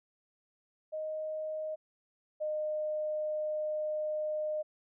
sine tone pair in turn, 622.3 / 612 Hz, D#5 / D#5, 0 / -29 cents, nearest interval unison, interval 29 cents, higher first, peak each -34 / -31 dBFS, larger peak second, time 0.92-1.76 / 2.4-4.63 s, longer second, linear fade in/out 20 ms, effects none

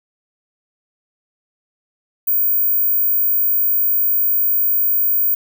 sine tone, 15250 Hz, A#9, 38 cents sharp, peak -13 dBFS, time 2.27-5.35 s, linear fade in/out 10 ms, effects none

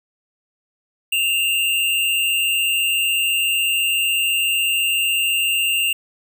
square tone pair together, 2634 / 2794 Hz, E7 / F7, -2 / 0 cents, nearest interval minor second, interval 102 cents, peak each -26 / -18 dBFS, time 1.12-5.93 s, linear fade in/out 5 ms, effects none

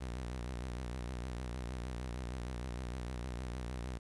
sawtooth tone with vibrato, 61.74 Hz, B1, in tune, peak -35 dBFS, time 0-3.99 s, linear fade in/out 20 ms, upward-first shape triangle, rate 6.5 Hz, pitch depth 140 cents each way, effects resampled to 24000 Hz + 11-bit

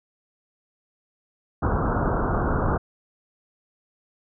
pink low-pass noise, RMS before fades -23 dBFS, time 1.62-2.78 s, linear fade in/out 10 ms, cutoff 1500 Hz, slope 96 dB/octave, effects none

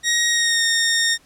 15% pulse tone with pitch glide, 1883 to 1841.1 Hz, A#6 to A#6, +17 to -22 cents, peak -10 dBFS, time 0.03-1.18 s, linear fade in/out 50 ms, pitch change -39 cents, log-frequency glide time 0.29-0.63 s, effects pink hiss -54 dBFS RMS until 1.25 s + low-pass 11000 Hz 12 dB/octave

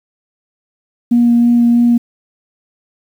sine tone with vibrato, 237.6 Hz, A#3, 33 cents sharp, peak -6 dBFS, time 1.11-1.98 s, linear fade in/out 10 ms, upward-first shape sine, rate 3.1 Hz, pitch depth 9 cents each way, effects tanh soft clip ceiling -2 dBFS + 7-bit

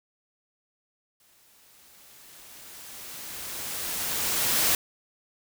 white noise with exponential growth, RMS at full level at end -22 dBFS, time 1.2-4.75 s, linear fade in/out 2 ms, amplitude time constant 770 ms, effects none

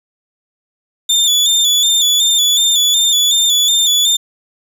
30% pulse tone with vibrato, 3520 Hz, A7, in tune, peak -7 dBFS, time 1.09-4.17 s, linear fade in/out 10 ms, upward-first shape square, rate 2.7 Hz, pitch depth 42 cents each way, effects none

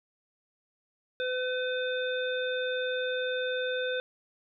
harmonic tone with a mistuned harmonic, 506 Hz, B4, 42 cents sharp, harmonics 1 / 3 / 5 / 7, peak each -30 / -34 / -43 / -38 dBFS, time 1.2-4 s, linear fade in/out 0 ms, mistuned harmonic 7, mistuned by +23 cents, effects none

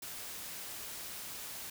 white noise, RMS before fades -44 dBFS, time 0.02-1.7 s, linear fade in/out 5 ms, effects none

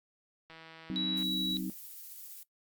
click train, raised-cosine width 0.3 ms, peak -35 dBFS, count 119, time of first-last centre 0.5-1.228 s, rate 162 Hz
sine chord, C diminished, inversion second, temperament just, 188.37 / 261.6 / 314 Hz, Gb3 / C4 / Eb4, +31 / 0 / +16 cents, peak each -36 / -39 / -39 dBFS, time 0.9-1.7 s, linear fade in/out 0 ms
sine tone, 3900 Hz, B7, 23 cents flat, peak -31 dBFS, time 0.96-1.57 s, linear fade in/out 0 ms
violet noise with tremolo, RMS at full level -46 dBFS, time 1.17-2.43 s, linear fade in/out 0 ms, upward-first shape triangle, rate 15 Hz, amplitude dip 25%
effects noise-tail reverb RT60 0.1 s tail -18 dB re dry + Opus 48 kbps

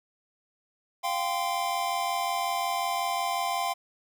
square chord, F suspended second, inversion none, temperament equal with one note detuned, 698.5 / 784 / 1033.9 Hz, F5 / G5 / C6, 0 / 0 / -21 cents, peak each -32 dBFS, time 1.03-3.74 s, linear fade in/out 20 ms, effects none

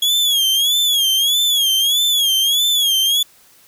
40% pulse tone with vibrato, 3322 Hz, G#7, in tune, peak -12 dBFS, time 0.02-3.23 s, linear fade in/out 5 ms, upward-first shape sine, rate 1.6 Hz, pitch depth 110 cents each way, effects white hiss -50 dBFS RMS until 3.67 s

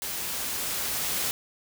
white noise with level ramp, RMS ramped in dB -33 to -28 dBFS, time 0.02-1.31 s, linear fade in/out 0 ms, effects none

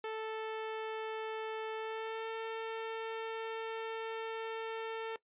sawtooth tone with pitch glide, 440 to 448.5 Hz, A4 to A4, 0 to +33 cents, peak -33 dBFS, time 0.04-5.16 s, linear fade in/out 2 ms, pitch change +33 cents, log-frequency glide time 1.75-2.3 s, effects noise-tail reverb RT60 0.1 s tail -19 dB re dry + resampled to 8000 Hz

